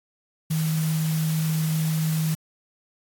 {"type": "tone in noise", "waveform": "sine", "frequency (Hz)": 158.1, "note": "D#3", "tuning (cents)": 28, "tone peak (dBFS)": -21, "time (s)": [0.5, 2.35], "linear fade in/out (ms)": 10, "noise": "white", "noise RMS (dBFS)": -35, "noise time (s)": [0.5, 2.35], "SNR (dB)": 11, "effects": ["AAC 64 kbps"]}